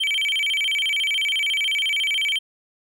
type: tone with vibrato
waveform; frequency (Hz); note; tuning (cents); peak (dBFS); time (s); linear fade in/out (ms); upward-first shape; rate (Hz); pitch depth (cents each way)
triangle; 2684; E7; +31; -18; 0-2.39; 10; square; 14; 270
effects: none